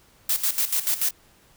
blue noise with tremolo, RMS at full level -22 dBFS, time 0.29-1.11 s, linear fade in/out 5 ms, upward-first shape square, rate 6.9 Hz, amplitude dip 75%, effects pink hiss -57 dBFS RMS until 1.56 s

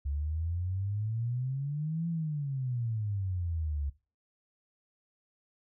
sine exponential two-way sweep, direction up then down, 69.3 to 170 to 69.3 Hz, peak -30 dBFS, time 0.05-3.9 s, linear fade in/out 10 ms, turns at 2.08 s, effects noise-tail reverb RT60 0.3 s tail -18 dB re dry

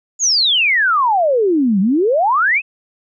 sine exponential two-way sweep, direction down then up, 7020 to 182.9 to 2672 Hz, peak -11 dBFS, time 0.19-2.62 s, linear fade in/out 50 ms, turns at 1.8 s, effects none

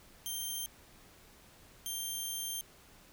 10% pulse tone pair in turn, 3157 / 3168 Hz, G7 / G7, +12 / +18 cents, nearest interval unison, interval 6 cents, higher second, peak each -28 dBFS, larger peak neither, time 0.26-0.66 / 1.86-2.61 s, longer second, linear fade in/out 0 ms, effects pink hiss -59 dBFS RMS until 3.12 s

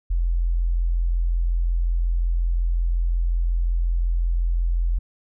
sine tone, 42.76 Hz, F1, 36 cents flat, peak -18 dBFS, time 0.1-4.99 s, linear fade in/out 10 ms, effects none

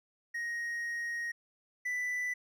triangle tone pair in turn, 1876 / 1984.5 Hz, A#6 / B6, +11 / +8 cents, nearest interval minor second, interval 97 cents, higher second, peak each -32 / -30 dBFS, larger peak second, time 0.34-1.32 / 1.85-2.34 s, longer first, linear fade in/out 10 ms, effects none

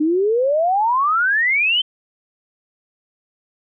sine exponential sweep, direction up, 296.1 to 3136 Hz, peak -14 dBFS, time 0-1.82 s, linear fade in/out 10 ms, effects none

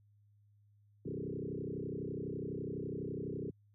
sine tone with frequency modulation, 277.2 Hz, C#4, in tune, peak -37 dBFS, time 1.05-3.51 s, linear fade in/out 10 ms, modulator 32 Hz, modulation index 5.2, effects added 103 Hz sine -64 dBFS peak until 3.74 s

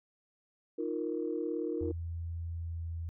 sine chord, Eb suspended second, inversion none, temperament equal, 311.1 / 349.2 / 466.2 Hz, Eb4 / F4 / Bb4, 0 / 0 / 0 cents, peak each -36 dBFS, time 0.78-1.92 s, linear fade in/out 10 ms
sine tone with pitch glide, 83.9 to 83.18 Hz, E2 to E2, +31 to +16 cents, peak -35 dBFS, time 1.81-3.09 s, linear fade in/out 0 ms, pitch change -15 cents, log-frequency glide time 2.52-2.83 s
effects tanh soft clip ceiling -21 dBFS

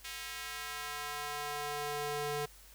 square tone with high-pass filter sweep, 146.83 Hz, D3, in tune, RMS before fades -39 dBFS, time 0.04-2.46 s, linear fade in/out 10 ms, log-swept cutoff 2300 to 350 Hz, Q 1, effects added 50 Hz sine -58 dBFS peak until 2.74 s + white hiss -58 dBFS RMS until 2.74 s

